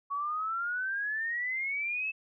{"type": "exponential sweep", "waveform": "sine", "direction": "up", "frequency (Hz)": [1113, 2637], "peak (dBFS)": -30, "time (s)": [0.1, 2.12], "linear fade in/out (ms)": 20, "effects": []}